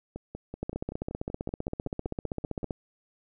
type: two click trains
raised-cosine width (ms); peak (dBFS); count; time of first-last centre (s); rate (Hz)
2; -18 / -24; 33 / 14; 0.63-2.708 / 0.16-2.631; 15.4 / 5.26
effects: none